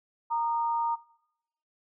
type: tone pair together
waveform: sine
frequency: 929.4 / 1224 Hz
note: A#5 / D#6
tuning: -5 / -29 cents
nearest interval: perfect fourth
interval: 476 cents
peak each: -26 / -35 dBFS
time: 0.3-0.96 s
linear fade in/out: 20 ms
effects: noise-tail reverb RT60 0.8 s tail -20 dB re dry